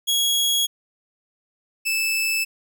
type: tone pair in turn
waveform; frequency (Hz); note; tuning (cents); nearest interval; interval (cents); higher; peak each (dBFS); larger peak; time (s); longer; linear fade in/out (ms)
sawtooth; 3322 / 2628; G#7 / E7; 0 / -6; major third; 406; first; -15 / -17; first; 0.07-0.67 / 1.85-2.45; neither; 20
effects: none